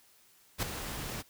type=noise with ADSR envelope; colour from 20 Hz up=pink; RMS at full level=-29 dBFS; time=0.58-1.23 s; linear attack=45 ms; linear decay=6 ms; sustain=-10 dB; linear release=30 ms; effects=white hiss -63 dBFS RMS until 1.29 s